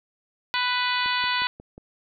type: harmonic tone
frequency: 495.3 Hz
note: B4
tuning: 5 cents sharp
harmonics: 2 / 3 / 4 / 5 / 6 / 7 / 8 / 9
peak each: -27 / -29 / -30 / -31 / -32 / -32 / -33 / -34 dBFS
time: 0.54-1.47 s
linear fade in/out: 0 ms
type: click train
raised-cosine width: 2 ms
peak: -29 dBFS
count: 5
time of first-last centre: 1.06-1.779 s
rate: 5.56 Hz
effects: none